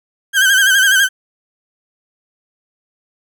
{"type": "tone with vibrato", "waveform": "35% pulse", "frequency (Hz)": 1568, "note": "G6", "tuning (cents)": 0, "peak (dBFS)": -7, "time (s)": [0.33, 1.09], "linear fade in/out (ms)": 50, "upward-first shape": "sine", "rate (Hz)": 12, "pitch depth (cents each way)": 71, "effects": []}